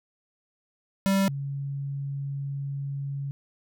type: tone pair in turn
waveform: square / sine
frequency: 194.8 / 139.43 Hz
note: G3 / C#3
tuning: -11 / +10 cents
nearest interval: tritone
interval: 579 cents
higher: first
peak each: -21 / -29 dBFS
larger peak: first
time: 1.06-1.28 / 1.28-3.31 s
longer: second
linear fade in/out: 0 ms
effects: none